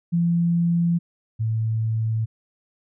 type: tone pair in turn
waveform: sine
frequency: 170.6 / 111.36 Hz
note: F3 / A2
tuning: -40 / +21 cents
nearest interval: perfect fifth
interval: 739 cents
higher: first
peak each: -17 / -20 dBFS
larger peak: first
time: 0.12-0.99 / 1.39-2.26 s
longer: neither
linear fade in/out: 20 ms
effects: none